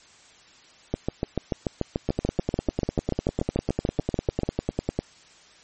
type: two click trains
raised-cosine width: 2 ms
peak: -10 / -10 dBFS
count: 30 / 25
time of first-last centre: 2.09-4.99 / 0.94-4.433 s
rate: 10 / 6.87 Hz
effects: white hiss -53 dBFS RMS until 5.63 s + MP3 32 kbps